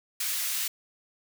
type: high-pass noise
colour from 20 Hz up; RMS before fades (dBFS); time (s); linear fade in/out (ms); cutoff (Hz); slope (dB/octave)
white; -30; 0.2-0.68; 5; 1700; 12
effects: none